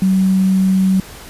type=tone with quantisation; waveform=sine; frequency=189.5 Hz; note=F#3; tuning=42 cents sharp; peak=-10 dBFS; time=0.02-1 s; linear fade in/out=2 ms; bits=6; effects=pink hiss -36 dBFS RMS until 1.29 s + resampled to 32000 Hz